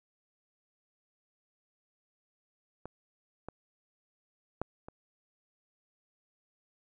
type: clicks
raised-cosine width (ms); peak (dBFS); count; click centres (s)
1; -27 / -26 / -18 / -30; 4; 2.856 / 3.486 / 4.616 / 4.885
effects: none